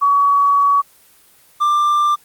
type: tone pair in turn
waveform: sine / triangle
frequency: 1131 / 1185.4 Hz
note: C#6 / D6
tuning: +34 / +16 cents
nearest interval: minor second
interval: 82 cents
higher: second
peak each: -10 dBFS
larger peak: neither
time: 0.01-0.82 / 1.6-2.16 s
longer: first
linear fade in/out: 20 ms
effects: white hiss -50 dBFS RMS until 2.24 s + Opus 24 kbps